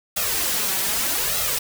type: noise with flanger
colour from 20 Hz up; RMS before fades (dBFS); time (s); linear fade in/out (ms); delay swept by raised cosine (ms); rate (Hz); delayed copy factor
white; -23; 0.16-1.59; 10; 1.5 to 5.3; 0.82; +0.7
effects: none